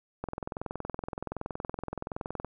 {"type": "click train", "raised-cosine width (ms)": 1, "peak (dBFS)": -20, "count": 48, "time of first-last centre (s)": [0.24, 2.447], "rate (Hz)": 21.3, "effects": []}